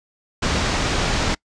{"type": "low-pass noise", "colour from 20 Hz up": "pink", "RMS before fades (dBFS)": -21, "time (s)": [0.42, 1.35], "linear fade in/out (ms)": 10, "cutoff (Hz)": 6600, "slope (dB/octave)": 24, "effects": ["noise-tail reverb RT60 0.1 s tail -25 dB re dry", "resampled to 22050 Hz"]}